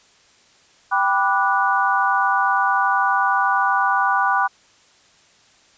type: chord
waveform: sine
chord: G major seventh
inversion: none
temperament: equal with one note detuned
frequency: 784 / 987.8 / 1174.7 / 1468.1 Hz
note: G5 / B5 / D6 / F#6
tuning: 0 / 0 / 0 / -14 cents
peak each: -21 dBFS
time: 0.91-4.48 s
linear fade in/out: 20 ms
effects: white hiss -54 dBFS RMS until 5.77 s + resampled to 16000 Hz